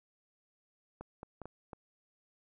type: clicks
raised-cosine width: 1 ms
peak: -30 dBFS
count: 5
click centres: 1.01 / 1.231 / 1.417 / 1.456 / 1.732 s
effects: none